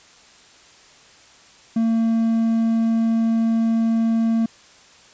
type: tone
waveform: triangle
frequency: 226.7 Hz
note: A#3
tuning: 48 cents flat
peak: -14 dBFS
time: 1.76-4.46 s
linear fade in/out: 5 ms
effects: white hiss -49 dBFS RMS until 5.13 s + resampled to 16000 Hz